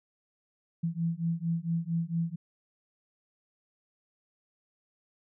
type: beating tone pair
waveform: sine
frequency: 164.81 / 169.21 Hz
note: E3 / E3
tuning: 0 / +46 cents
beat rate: 4.4 Hz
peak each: -31 dBFS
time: 0.83-2.36 s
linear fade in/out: 10 ms
effects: none